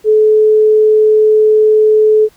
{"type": "tone", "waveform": "sine", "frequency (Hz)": 430.6, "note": "A4", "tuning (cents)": -37, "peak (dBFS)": -5, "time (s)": [0.04, 2.29], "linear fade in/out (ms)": 50, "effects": ["pink hiss -49 dBFS RMS until 2.36 s"]}